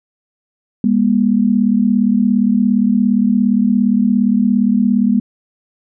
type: tone pair together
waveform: sine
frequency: 203.3 / 240.6 Hz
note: G#3 / B3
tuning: -37 / -45 cents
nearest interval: minor third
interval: 292 cents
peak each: -13 dBFS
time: 0.84-5.2 s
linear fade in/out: 2 ms
effects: none